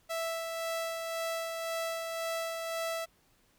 sawtooth tone with tremolo, 659.3 Hz, E5, in tune, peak -28 dBFS, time 0.09-3.06 s, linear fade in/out 20 ms, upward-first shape sine, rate 1.9 Hz, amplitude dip 35%, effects pink hiss -68 dBFS RMS until 3.58 s

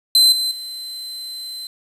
40% pulse tone with level steps, 4066 Hz, B7, 50 cents sharp, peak -8 / -17 / -27 dBFS, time 0.15-1.67 s, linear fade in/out 2 ms, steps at 0.32 / 0.51 s, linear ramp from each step 5 ms, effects resampled to 32000 Hz + 8-bit

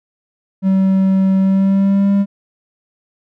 triangle tone with pitch glide, 191.3 to 199.19 Hz, G3 to G3, -42 to +28 cents, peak -8 dBFS, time 0.62-2.26 s, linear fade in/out 50 ms, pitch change +70 cents, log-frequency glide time 1.39-2.13 s, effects none

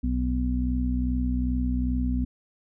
harmonic tone, 62.5 Hz, B1, 21 cents sharp, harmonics 1 / 2 / 3 / 4, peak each -25 / -36 / -35 / -27 dBFS, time 0.03-2.25 s, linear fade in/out 10 ms, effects none

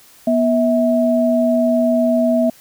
sine tone pair together, 242.9 / 649.2 Hz, B3 / E5, -29 / -27 cents, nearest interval octave + perfect fourth, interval 1702 cents, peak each -15 dBFS, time 0.27-2.5 s, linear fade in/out 5 ms, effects white hiss -47 dBFS RMS until 2.6 s

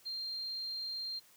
sine tone, 4186 Hz, C8, in tune, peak -37 dBFS, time 0.05-1.2 s, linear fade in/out 20 ms, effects white hiss -63 dBFS RMS until 1.36 s

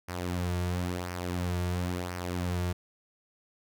sawtooth tone with flanger, 89.1 Hz, F2, 35 cents sharp, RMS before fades -32 dBFS, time 0.08-2.73 s, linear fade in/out 10 ms, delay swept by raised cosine 0.26 to 3.96 ms, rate 0.97 Hz, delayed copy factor -0.55, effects none

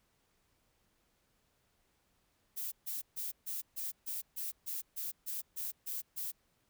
violet noise bursts, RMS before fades -39 dBFS, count 13, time 2.56-6.32 s, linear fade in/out 20 ms, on 160 ms, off 140 ms, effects pink hiss -75 dBFS RMS until 6.69 s

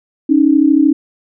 sine tone pair together, 277.2 / 310.3 Hz, C#4 / D#4, 0 / -5 cents, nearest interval major second, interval 195 cents, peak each -10 dBFS, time 0.29-0.93 s, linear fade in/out 10 ms, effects none

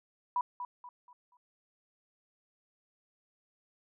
sine tone with echo, 982 Hz, B5, 10 cents flat, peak -27 dBFS, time 0.36-0.41 s, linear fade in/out 2 ms, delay 240 ms, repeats 4, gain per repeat -9 dB, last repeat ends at 1.37 s, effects none

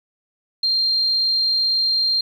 sine tone, 4186 Hz, C8, in tune, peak -16 dBFS, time 0.63-2.21 s, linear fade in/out 5 ms, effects 8-bit

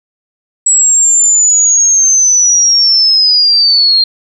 sine linear sweep, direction down, 7800 to 4186 Hz, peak -5 dBFS, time 0.66-4.04 s, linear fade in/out 5 ms, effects none

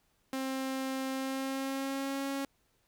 sawtooth tone with pitch glide, 265 to 274.8 Hz, C4 to C#4, +22 to -15 cents, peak -29 dBFS, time 0.33-2.45 s, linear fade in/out 2 ms, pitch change +63 cents, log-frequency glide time 1.11-2.27 s, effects pink hiss -73 dBFS RMS until 2.87 s

